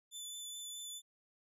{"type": "tone with vibrato", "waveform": "20% pulse", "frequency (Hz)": 3500, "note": "A7", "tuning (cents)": -10, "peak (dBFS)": -38, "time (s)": [0.11, 1.02], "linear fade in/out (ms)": 50, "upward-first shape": "triangle", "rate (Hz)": 4.7, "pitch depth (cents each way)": 16, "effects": []}